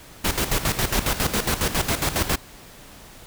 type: noise with tremolo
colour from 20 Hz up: pink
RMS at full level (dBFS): -21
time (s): 0.24-2.36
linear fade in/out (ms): 10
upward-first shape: square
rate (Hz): 7.3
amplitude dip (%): 70
effects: pink hiss -45 dBFS RMS until 3.26 s